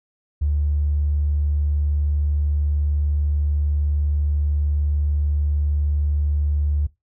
triangle tone with tanh clipping, 73.42 Hz, D2, in tune, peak -17 dBFS, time 0.41-6.87 s, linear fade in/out 10 ms, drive 2 dB, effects noise-tail reverb RT60 0.2 s tail -20 dB re dry

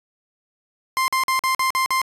30% pulse tone bursts, 1048 Hz, C6, 2 cents sharp, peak -15 dBFS, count 7, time 0.97-2.016 s, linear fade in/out 0 ms, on 110 ms, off 46 ms, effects resampled to 32000 Hz

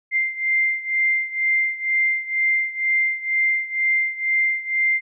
sine beating tone pair, 2093 / 2095.1 Hz, C7 / C7, 0 / +2 cents, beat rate 2.1 Hz, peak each -20 / -23 dBFS, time 0.11-5.01 s, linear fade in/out 50 ms, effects none

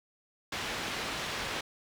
white low-pass noise, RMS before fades -36 dBFS, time 0.52-1.61 s, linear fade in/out 5 ms, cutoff 3300 Hz, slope 12 dB/octave, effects none

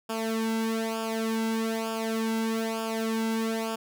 sawtooth tone with flanger, 223.8 Hz, A3, 30 cents sharp, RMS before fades -29 dBFS, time 0.09-3.76 s, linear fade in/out 10 ms, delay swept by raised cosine 0.49 to 1.69 ms, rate 1.1 Hz, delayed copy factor -0.8, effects none

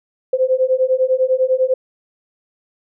sine beating tone pair, 512 / 522 Hz, C5 / C5, -38 / -4 cents, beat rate 10 Hz, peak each -16 dBFS, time 0.33-1.74 s, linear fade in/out 5 ms, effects none

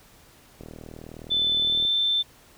click train, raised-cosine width 2 ms, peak -27 dBFS, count 50, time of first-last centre 0.61-1.851 s, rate 39.5 Hz
sine tone with pitch glide, 3520 to 3549 Hz, A7 to A7, 0 to +14 cents, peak -20 dBFS, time 1.3-2.23 s, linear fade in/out 20 ms, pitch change +14 cents, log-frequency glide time 1.6-1.84 s
effects pink hiss -54 dBFS RMS until 2.57 s

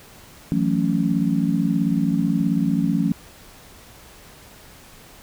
sine chord, F# minor seventh, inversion third, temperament just, 166.5 / 185 / 222 / 277.5 Hz, E3 / F#3 / A3 / C#4, +18 / 0 / +16 / +2 cents, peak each -23 dBFS, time 0.52-3.12 s, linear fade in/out 0 ms, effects pink hiss -46 dBFS RMS until 5.22 s

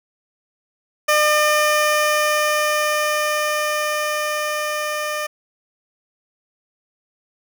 15% pulse tone with level ramp, 603 Hz, D5, 46 cents sharp, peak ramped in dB -7 to -16 dBFS, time 1.08-5.27 s, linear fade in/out 10 ms, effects none

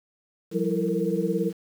sine tone cluster, 174.6 / 193.5 / 330.9 / 449.8 / 467.4 Hz, F3 / G3 / E4 / A4 / A#4, 0 / -22 / +7 / +38 / +5 cents, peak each -29 dBFS, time 0.51-1.53 s, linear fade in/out 50 ms, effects 8-bit

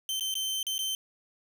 sawtooth tone with dropouts, 3098 Hz, G7, 21 cents flat, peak -26 dBFS, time 0.09-0.95 s, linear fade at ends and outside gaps 1 ms, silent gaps 0.197-0.208 / 0.341-0.353 / 0.629-0.667 / 0.781-0.79 s, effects none

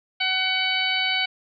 harmonic tone with a mistuned harmonic, 751 Hz, F#5, 26 cents sharp, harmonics 1 / 2 / 3 / 4 / 5 / 6, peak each -31 / -30 / -25 / -25 / -31 / -31 dBFS, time 0.2-1.26 s, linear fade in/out 10 ms, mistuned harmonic 5, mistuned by +47 cents, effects none

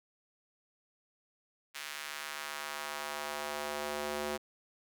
square tone with high-pass filter sweep, 73.8 Hz, D2, 9 cents sharp, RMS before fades -39 dBFS, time 1.74-4.38 s, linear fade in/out 20 ms, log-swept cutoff 2000 to 380 Hz, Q 1, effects none

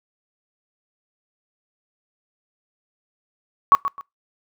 sine tone with echo, 1122 Hz, C#6, 21 cents sharp, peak -7 dBFS, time 3.72-3.75 s, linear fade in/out 0 ms, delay 130 ms, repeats 2, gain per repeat -12 dB, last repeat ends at 4.01 s, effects noise-tail reverb RT60 0.2 s tail -23 dB re dry

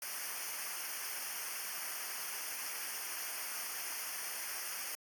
white noise with comb filter, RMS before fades -41 dBFS, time 0.02-4.95 s, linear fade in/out 2 ms, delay 0.26 ms, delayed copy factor -0.95, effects AAC 64 kbps

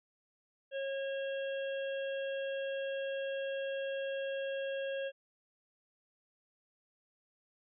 harmonic tone, 545 Hz, C#5, 29 cents flat, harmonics 1 / 3 / 5 / 6, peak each -35 / -45 / -49 / -50 dBFS, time 0.71-5.12 s, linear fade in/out 50 ms, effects none

